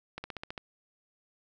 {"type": "slowing click train", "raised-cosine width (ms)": 0.3, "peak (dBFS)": -22, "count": 7, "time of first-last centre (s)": [0.18, 0.578], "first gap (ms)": 60, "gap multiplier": 1.04, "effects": []}